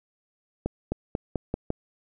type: accelerating click train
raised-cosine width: 2 ms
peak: -13 dBFS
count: 6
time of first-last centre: 0.66-1.704 s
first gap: 260 ms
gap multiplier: 0.89
effects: none